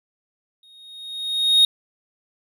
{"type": "tone with exponential growth", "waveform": "triangle", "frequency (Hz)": 3729, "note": "A#7", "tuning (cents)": 0, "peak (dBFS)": -8, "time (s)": [0.63, 1.65], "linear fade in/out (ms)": 2, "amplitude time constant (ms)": 220, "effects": []}